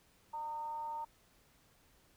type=tone with frequency modulation; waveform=sine; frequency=915 Hz; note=A#5; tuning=32 cents flat; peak=-38 dBFS; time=0.33-1.05 s; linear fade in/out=10 ms; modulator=321 Hz; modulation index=0.27; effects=pink hiss -68 dBFS RMS until 2.16 s